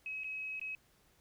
sine tone with dropouts, 2555 Hz, D#7, 45 cents sharp, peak -38 dBFS, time 0.06-0.75 s, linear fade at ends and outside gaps 1 ms, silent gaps 0.236-0.243 / 0.596-0.614 s, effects pink hiss -69 dBFS RMS until 1.2 s

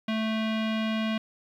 square tone with low-pass filter, 220 Hz, A3, in tune, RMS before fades -28 dBFS, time 0.08-1.18 s, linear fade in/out 5 ms, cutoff 3100 Hz, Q 2.5, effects 10-bit

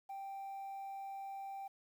sine tone, 784 Hz, G5, in tune, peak -40 dBFS, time 0.09-1.68 s, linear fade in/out 10 ms, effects tanh soft clip ceiling -42 dBFS + 11-bit

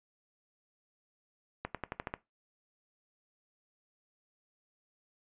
accelerating click train, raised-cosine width 0.5 ms, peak -20 dBFS, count 7, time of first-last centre 1.65-2.139 s, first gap 97 ms, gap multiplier 0.93, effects noise-tail reverb RT60 0.2 s tail -18 dB re dry + resampled to 8000 Hz

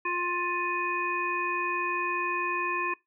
harmonic tone with a mistuned harmonic, 352.4 Hz, F4, 16 cents sharp, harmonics 1 / 3 / 5 / 7, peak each -35 / -30 / -35 / -32 dBFS, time 0.05-2.94 s, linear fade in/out 5 ms, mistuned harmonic 7, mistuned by +17 cents, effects noise-tail reverb RT60 0.2 s tail -22 dB re dry

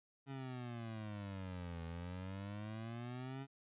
25% pulse exponential two-way sweep, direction down then up, 138.59 to 82.41 to 138.3 Hz, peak -40 dBFS, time 0.26-3.47 s, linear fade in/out 50 ms, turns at 1.84 s, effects resampled to 8000 Hz

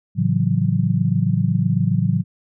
sine chord, F# minor seventh, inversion first, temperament just, 111 / 138.75 / 166.5 / 185 Hz, A2 / C#3 / E3 / F#3, +16 / +2 / +18 / 0 cents, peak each -21 dBFS, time 0.15-2.24 s, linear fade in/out 50 ms, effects none

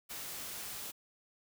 white noise, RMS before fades -43 dBFS, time 0.09-0.92 s, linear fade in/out 20 ms, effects none

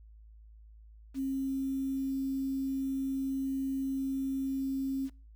sine tone with quantisation, 268.9 Hz, C4, 47 cents sharp, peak -30 dBFS, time 1.14-5.1 s, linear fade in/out 50 ms, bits 9, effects noise-tail reverb RT60 0.4 s tail -26 dB re dry + added 54 Hz sine -51 dBFS peak until 5.35 s

